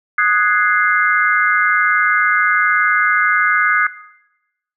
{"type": "chord", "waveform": "sine", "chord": "Ab dominant seventh", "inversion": "second", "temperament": "equal", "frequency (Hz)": [1244.5, 1480, 1661.2, 2093], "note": ["Eb6", "Gb6", "Ab6", "C7"], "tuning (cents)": [0, 0, 0, 0], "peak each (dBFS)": -17, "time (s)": [0.18, 3.87], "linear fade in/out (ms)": 5, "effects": ["noise-tail reverb RT60 0.9 s tail -17 dB re dry"]}